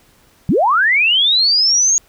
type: linear sweep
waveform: sine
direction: up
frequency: 130.81 to 6690 Hz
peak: -10 dBFS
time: 0.49-1.98 s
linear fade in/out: 0 ms
effects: pink hiss -52 dBFS RMS until 2.08 s